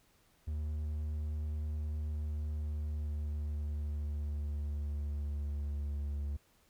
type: tone with pitch glide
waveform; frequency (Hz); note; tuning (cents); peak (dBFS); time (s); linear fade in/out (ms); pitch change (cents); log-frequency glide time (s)
triangle; 75.8 to 71.88; D#2 to D2; -45 to -37; -32; 0.47-6.37; 10; -92; 1.89-6.11
effects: pink hiss -69 dBFS RMS until 6.69 s